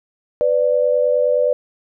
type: tone pair together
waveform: sine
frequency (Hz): 499.3 / 589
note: B4 / D5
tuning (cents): +19 / +5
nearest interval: minor third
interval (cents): 286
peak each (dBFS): -16 / -16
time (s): 0.41-1.53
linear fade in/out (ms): 0
effects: none